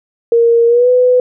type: tone with pitch glide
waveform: sine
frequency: 466.2 to 499.7 Hz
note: A#4 to B4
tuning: 0 to +20 cents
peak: -6 dBFS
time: 0.32-1.2 s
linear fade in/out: 2 ms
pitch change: +120 cents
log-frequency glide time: 0.67-0.89 s
effects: none